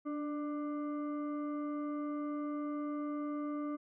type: tone with frequency modulation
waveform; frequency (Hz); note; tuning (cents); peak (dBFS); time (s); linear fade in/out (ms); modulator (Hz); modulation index
sine; 293.4; D4; -2; -35; 0.05-3.77; 20; 891; 0.61
effects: none

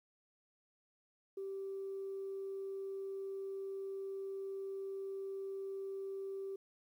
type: tone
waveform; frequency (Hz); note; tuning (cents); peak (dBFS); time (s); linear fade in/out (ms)
sine; 389.6; G4; -11; -39; 1.37-6.56; 5
effects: tanh soft clip ceiling -35 dBFS + 12-bit

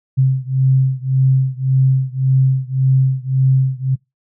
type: beating tone pair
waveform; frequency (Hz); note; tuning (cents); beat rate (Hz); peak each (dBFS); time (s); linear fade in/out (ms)
sine; 131.4 / 133.2; C3 / C3; +8 / +31; 1.8; -14 / -15; 0.17-3.96; 20
effects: noise-tail reverb RT60 0.2 s tail -24 dB re dry

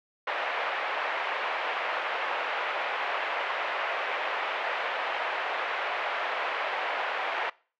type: band-pass noise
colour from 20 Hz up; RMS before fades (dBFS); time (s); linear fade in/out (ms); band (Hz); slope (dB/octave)
pink; -31; 0.27-7.5; 5; 580 to 2700; 24
effects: noise-tail reverb RT60 0.4 s tail -23 dB re dry

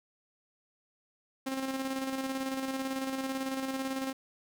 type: tone with tremolo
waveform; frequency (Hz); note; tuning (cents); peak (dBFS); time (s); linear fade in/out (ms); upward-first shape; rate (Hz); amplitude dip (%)
sawtooth; 266.3; C4; +31; -27; 1.46-4.13; 10; square; 18; 40
effects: none

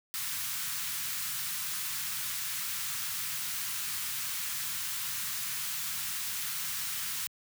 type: band-stop noise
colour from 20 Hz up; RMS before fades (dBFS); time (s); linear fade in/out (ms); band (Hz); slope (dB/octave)
white; -35; 0.14-7.27; 0; 170 to 1100; 24
effects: high-pass 100 Hz 12 dB/octave

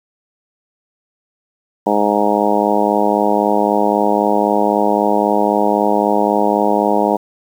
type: harmonic tone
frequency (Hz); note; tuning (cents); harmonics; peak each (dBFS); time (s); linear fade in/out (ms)
103.83; G#2; 0; 2 / 3 / 4 / 5 / 6 / 7 / 8 / 9; -20 / -20 / -20 / -20 / -20 / -20 / -20 / -20; 1.86-7.17; 10
effects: 7-bit

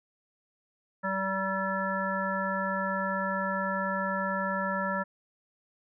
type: harmonic tone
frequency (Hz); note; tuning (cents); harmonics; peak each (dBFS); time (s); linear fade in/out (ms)
192.2; G3; -34; 1 / 3 / 5 / 7 / 9; -34 / -34 / -34 / -34 / -34; 1.03-5.04; 20
effects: none

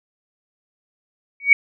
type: tone with exponential growth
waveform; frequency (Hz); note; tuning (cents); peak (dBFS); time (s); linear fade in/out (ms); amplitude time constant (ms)
sine; 2249; C#7; +24; -3; 1.4-1.53; 2; 27
effects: none

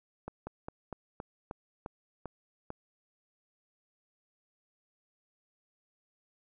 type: slowing click train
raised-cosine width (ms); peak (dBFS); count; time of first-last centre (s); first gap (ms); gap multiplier
1; -25; 9; 0.28-2.704; 190; 1.13
effects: none

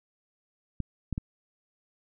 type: clicks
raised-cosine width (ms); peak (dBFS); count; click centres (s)
5; -18; 3; 0.803 / 1.127 / 1.179
effects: none

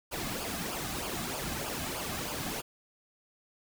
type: noise with flanger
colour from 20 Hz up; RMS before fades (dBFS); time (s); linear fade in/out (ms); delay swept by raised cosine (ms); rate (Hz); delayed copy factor
pink; -36; 0.11-2.62; 20; 0.5 to 2.2; 3.2; -0.65
effects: none

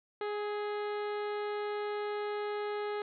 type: harmonic tone with a mistuned harmonic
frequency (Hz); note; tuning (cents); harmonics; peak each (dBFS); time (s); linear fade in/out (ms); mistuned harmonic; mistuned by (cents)
415.3; G#4; 0; 1 / 2 / 3 / 4 / 5 / 6 / 7 / 8 / 9 / 10; -34 / -41 / -44 / -48 / -49 / -56 / -57 / -56 / -59 / -58; 0.21-3.02; 2; 3; +26
effects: none

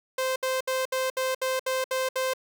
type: tone bursts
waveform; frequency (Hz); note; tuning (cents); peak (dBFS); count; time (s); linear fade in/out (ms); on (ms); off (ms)
sawtooth; 520; C5; -11; -21; 9; 0.18-2.336; 5; 180; 67
effects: none

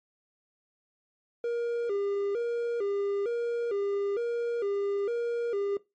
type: tone with vibrato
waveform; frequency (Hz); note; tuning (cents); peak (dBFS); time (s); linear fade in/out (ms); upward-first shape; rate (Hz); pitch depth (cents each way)
triangle; 435.3; A4; -19; -25; 1.44-5.77; 2; square; 1.1; 140
effects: noise-tail reverb RT60 0.2 s tail -18 dB re dry + MP3 32 kbps

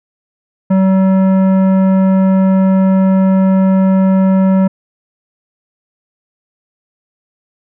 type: tone with tanh clipping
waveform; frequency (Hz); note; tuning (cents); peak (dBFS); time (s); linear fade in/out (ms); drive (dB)
triangle; 190.3; F#3; +49; -9; 0.7-4.68; 10; 17
effects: none

